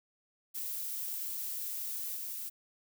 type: noise with level steps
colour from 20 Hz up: violet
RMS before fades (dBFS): -38 / -40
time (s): 0.54-2.5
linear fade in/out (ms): 20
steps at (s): 2.15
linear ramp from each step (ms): 20
effects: none